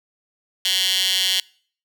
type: tone with high-pass filter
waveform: 15% pulse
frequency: 187.5 Hz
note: F#3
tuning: 23 cents sharp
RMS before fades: -20 dBFS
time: 0.65-1.4 s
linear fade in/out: 2 ms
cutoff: 3300 Hz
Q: 3.2
effects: noise-tail reverb RT60 0.5 s tail -25 dB re dry